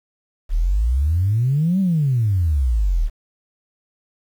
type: exponential two-way sweep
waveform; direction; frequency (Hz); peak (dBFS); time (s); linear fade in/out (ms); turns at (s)
sine; up then down; 35.52 to 197.6 to 35.52; -14; 0.49-3.1; 50; 1.8
effects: tanh soft clip ceiling -10 dBFS + 8-bit